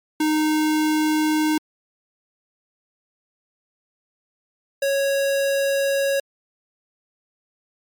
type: tone pair in turn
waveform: square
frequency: 308.5 / 552.5 Hz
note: D#4 / C#5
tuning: -15 / -6 cents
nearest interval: minor seventh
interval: 1009 cents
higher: second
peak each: -18 / -19 dBFS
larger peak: first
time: 0.2-1.58 / 4.82-6.2 s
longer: neither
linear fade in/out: 5 ms
effects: MP3 96 kbps